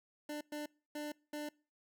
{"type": "tone bursts at uneven times", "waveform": "25% pulse", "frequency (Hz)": 297.5, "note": "D4", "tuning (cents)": 22, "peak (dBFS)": -36, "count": 4, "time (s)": [[0.29, 0.41], [0.52, 0.66], [0.95, 1.12], [1.33, 1.49]], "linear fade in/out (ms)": 5, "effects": ["noise-tail reverb RT60 0.4 s tail -25 dB re dry"]}